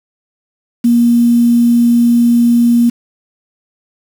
sine tone with quantisation, 236.9 Hz, A#3, 28 cents sharp, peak -6 dBFS, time 0.84-2.9 s, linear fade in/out 10 ms, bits 5, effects none

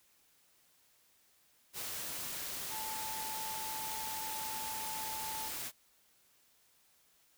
sine tone in noise, 877 Hz, A5, 6 cents flat, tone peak -42 dBFS, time 2.69-5.51 s, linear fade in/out 50 ms, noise white, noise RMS -41 dBFS, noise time 1.73-5.72 s, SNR -4 dB, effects white hiss -69 dBFS RMS until 7.37 s

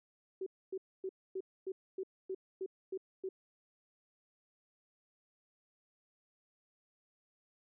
sine tone bursts, 379.4 Hz, F#4, 43 cents sharp, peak -36 dBFS, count 10, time 0.41-3.29 s, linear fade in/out 5 ms, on 54 ms, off 260 ms, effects none

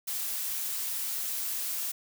blue noise, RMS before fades -33 dBFS, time 0.07-1.92 s, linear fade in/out 10 ms, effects none

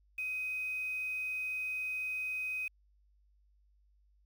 sine tone with quantisation, 2514 Hz, D#7, 17 cents sharp, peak -34 dBFS, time 0.18-2.68 s, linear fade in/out 5 ms, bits 9, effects added 50 Hz sine -65 dBFS peak until 4.25 s

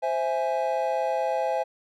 triangle chord, C augmented, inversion none, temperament equal, 523.3 / 659.3 / 830.6 Hz, C5 / E5 / G#5, 0 / 0 / 0 cents, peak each -26 dBFS, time 0.02-1.64 s, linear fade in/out 20 ms, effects none

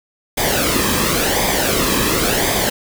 pink noise with flanger, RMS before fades -17 dBFS, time 0.37-2.7 s, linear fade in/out 10 ms, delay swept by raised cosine 0.71 to 1.42 ms, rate 0.93 Hz, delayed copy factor -0.6, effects none

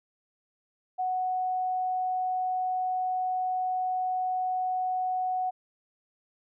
sine tone, 740 Hz, F#5, in tune, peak -26 dBFS, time 0.98-5.51 s, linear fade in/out 20 ms, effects none

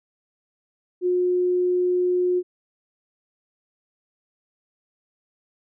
sine tone, 360 Hz, F#4, 47 cents flat, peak -18 dBFS, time 1.01-2.43 s, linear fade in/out 50 ms, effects none

